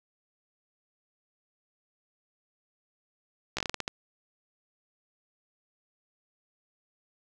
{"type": "slowing click train", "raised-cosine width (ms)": 0.2, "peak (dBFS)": -13, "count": 9, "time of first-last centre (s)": [3.57, 3.879], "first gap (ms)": 15, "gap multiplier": 1.26, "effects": []}